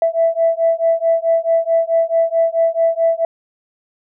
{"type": "beating tone pair", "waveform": "sine", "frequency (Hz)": [659.3, 663.9], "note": ["E5", "E5"], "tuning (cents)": [0, 12], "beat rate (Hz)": 4.6, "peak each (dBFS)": -15, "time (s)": [0.02, 3.25], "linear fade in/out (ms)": 2, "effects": ["tanh soft clip ceiling -5 dBFS"]}